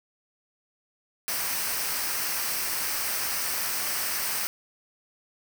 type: noise with comb filter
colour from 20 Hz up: white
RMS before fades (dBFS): -29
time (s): 1.28-4.47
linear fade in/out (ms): 0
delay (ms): 0.28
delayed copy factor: -0.5
effects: none